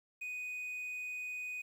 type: tone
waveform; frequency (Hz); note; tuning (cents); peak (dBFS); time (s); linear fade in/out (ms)
triangle; 2489; D#7; 0; -37; 0.21-1.62; 10
effects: 11-bit